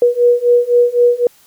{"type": "beating tone pair", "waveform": "sine", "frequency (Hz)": [481.5, 485.4], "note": ["B4", "B4"], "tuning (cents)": [-44, -30], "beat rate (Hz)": 3.9, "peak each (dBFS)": [-12, -11], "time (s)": [0.02, 1.27], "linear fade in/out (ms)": 2, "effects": ["white hiss -49 dBFS RMS until 1.46 s"]}